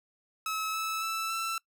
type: tone with pitch steps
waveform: sawtooth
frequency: 1293 / 1306.5 / 1320.2 / 1334 Hz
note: E6 / E6 / E6 / E6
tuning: -34 / -16 / +2 / +20 cents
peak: -27 dBFS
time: 0.46-1.58 s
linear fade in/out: 2 ms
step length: 280 ms
effects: noise-tail reverb RT60 0.1 s tail -24 dB re dry

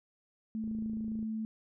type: tone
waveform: sine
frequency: 220 Hz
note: A3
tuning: in tune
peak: -33 dBFS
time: 0.55-1.45 s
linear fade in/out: 0 ms
type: click train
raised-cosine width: 3 ms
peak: -36 dBFS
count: 17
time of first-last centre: 0.64-1.228 s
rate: 27.2 Hz
effects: none

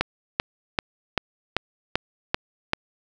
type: click train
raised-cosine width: 0.3 ms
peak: -4 dBFS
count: 8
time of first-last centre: 0.01-2.734 s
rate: 2.57 Hz
effects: none

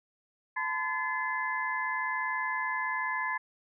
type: tone cluster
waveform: sine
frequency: 877 / 1018 / 1723 / 2053 Hz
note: A5 / C6 / A6 / C7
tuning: -6 / -48 / -37 / -33 cents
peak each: -39 / -33 / -33 / -37 dBFS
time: 0.56-3.38 s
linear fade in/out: 10 ms
effects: none

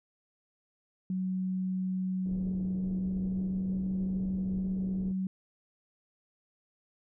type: tone with pitch glide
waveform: sine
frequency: 186.2 to 188.58 Hz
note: F#3 to F#3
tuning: +11 to +33 cents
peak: -29 dBFS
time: 1.1-5.27 s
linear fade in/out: 2 ms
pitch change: +22 cents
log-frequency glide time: 2.67-3.68 s
type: low-pass noise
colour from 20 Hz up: pink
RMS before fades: -43 dBFS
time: 2.25-5.13 s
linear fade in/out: 20 ms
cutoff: 430 Hz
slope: 24 dB/octave
effects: none

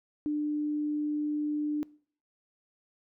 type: tone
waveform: sine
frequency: 298.3 Hz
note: D4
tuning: 27 cents sharp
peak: -27 dBFS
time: 0.26-1.83 s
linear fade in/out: 0 ms
effects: noise-tail reverb RT60 0.5 s tail -23 dB re dry

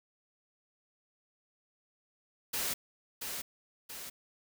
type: noise with echo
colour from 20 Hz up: white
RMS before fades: -34 dBFS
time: 2.53-2.74 s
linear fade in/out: 10 ms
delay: 680 ms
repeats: 2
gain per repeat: -5 dB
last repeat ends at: 4.1 s
effects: none

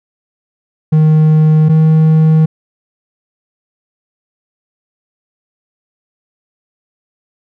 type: tone pair in turn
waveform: triangle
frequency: 155.56 / 157.91 Hz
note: D#3 / D#3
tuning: 0 / +26 cents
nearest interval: unison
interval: 26 cents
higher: second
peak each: -3 dBFS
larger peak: neither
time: 0.92-1.69 / 1.69-2.46 s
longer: neither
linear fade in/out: 10 ms
effects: none

